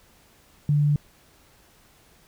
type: tone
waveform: sine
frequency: 146.83 Hz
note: D3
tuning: in tune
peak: -17 dBFS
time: 0.69-0.96 s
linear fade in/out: 2 ms
effects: pink hiss -57 dBFS RMS until 2.27 s